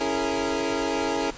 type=chord; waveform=25% pulse; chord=A# half-diminished seventh; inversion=first; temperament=equal with one note detuned; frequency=277.2 / 329.6 / 415.3 / 460.8 Hz; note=C#4 / E4 / G#4 / A#4; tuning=0 / 0 / 0 / -20 cents; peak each=-26 dBFS; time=0-1.31 s; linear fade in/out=10 ms; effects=pink hiss -41 dBFS RMS until 1.37 s + resampled to 16000 Hz